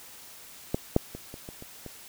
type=clicks; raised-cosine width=2 ms; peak=-12 / -6 / -24 / -27 / -26 / -29 / -26 dBFS; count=7; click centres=0.745 / 0.964 / 1.15 / 1.341 / 1.489 / 1.624 / 1.863 s; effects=white hiss -48 dBFS RMS until 2.08 s